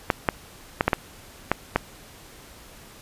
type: clicks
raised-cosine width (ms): 0.5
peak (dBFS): -3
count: 7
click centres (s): 0.102 / 0.288 / 0.809 / 0.88 / 0.932 / 1.516 / 1.76
effects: pink hiss -47 dBFS RMS until 3.01 s + resampled to 32000 Hz